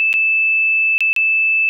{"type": "tone with dropouts", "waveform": "sine", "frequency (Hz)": 2630, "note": "E7", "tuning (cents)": -5, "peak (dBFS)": -12, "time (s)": [0, 1.69], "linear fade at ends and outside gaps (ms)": 0, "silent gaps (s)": [[0.129, 0.139], [0.98, 1.006], [1.13, 1.163]], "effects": []}